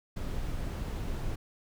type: noise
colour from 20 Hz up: brown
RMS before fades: -34 dBFS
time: 0.16-1.36 s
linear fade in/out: 10 ms
effects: none